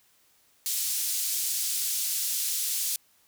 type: band-pass noise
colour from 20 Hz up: white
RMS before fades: -29 dBFS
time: 0.66-2.96 s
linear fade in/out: 0 ms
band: 4600 to 14000 Hz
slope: 12 dB/octave
effects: white hiss -64 dBFS RMS until 3.27 s